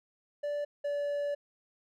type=tone pair in turn; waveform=triangle; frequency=583 / 576.6 Hz; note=D5 / D5; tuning=-13 / -32 cents; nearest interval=unison; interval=19 cents; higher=first; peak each=-29 / -28 dBFS; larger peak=second; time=0.43-0.65 / 0.84-1.35 s; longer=second; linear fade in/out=10 ms; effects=none